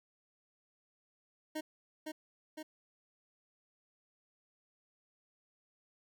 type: tone with echo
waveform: 25% pulse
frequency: 310.2 Hz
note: D#4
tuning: 5 cents flat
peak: -33 dBFS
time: 1.55-1.61 s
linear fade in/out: 10 ms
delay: 510 ms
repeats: 2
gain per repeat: -3 dB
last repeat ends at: 2.63 s
effects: none